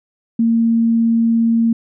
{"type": "tone", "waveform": "sine", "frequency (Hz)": 229.3, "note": "A#3", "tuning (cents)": -28, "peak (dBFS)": -11, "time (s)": [0.39, 1.73], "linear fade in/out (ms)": 5, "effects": []}